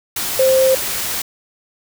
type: tone in noise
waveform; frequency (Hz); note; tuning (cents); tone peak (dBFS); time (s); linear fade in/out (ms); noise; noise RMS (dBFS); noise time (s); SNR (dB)
sine; 525; C5; +6; -10; 0.39-0.75; 5; white; -22; 0.16-1.22; +9
effects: none